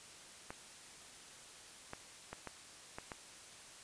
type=clicks; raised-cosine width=0.5 ms; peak=-28 dBFS; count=6; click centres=0.505 / 1.934 / 2.33 / 2.473 / 2.985 / 3.118 s; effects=white hiss -55 dBFS RMS until 3.83 s + resampled to 22050 Hz